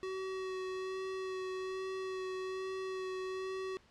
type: tone with vibrato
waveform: square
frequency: 376.7 Hz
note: F#4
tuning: 31 cents sharp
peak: -38 dBFS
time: 0.03-3.77 s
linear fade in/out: 0 ms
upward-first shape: sine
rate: 1.2 Hz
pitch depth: 12 cents each way
effects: pink hiss -65 dBFS RMS until 3.9 s + low-pass 5000 Hz 12 dB/octave